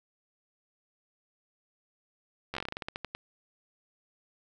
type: slowing click train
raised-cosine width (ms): 0.3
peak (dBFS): -19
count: 15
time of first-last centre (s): 2.54-3.15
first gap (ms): 12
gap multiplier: 1.18
effects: none